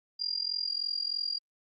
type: tone with amplitude modulation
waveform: sine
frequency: 4800 Hz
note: D8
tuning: 37 cents sharp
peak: -26 dBFS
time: 0.19-1.39 s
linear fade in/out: 20 ms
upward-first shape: sine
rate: 43.2 Hz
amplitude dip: 90%
effects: Opus 48 kbps